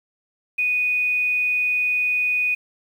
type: tone with quantisation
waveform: sine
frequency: 2480 Hz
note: D#7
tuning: 6 cents flat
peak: -18 dBFS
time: 0.58-2.55 s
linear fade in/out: 10 ms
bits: 8
effects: none